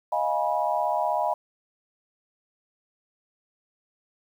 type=chord; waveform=sine; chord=F half-diminished seventh; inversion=third; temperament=equal with one note detuned; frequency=622.3 / 698.5 / 830.6 / 972.5 Hz; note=Eb5 / F5 / Ab5 / Cb6; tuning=0 / 0 / 0 / -27 cents; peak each=-28 dBFS; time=0.12-1.34 s; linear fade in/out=5 ms; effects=9-bit